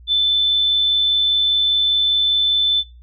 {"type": "tone with amplitude modulation", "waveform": "sine", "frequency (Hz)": 3520, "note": "A7", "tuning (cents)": 0, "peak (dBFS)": -12, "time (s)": [0.07, 2.84], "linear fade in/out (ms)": 50, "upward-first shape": "sine", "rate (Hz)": 105, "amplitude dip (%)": 25, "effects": ["noise-tail reverb RT60 0.3 s tail -25 dB re dry", "added 60 Hz sine -40 dBFS peak until 3.02 s"]}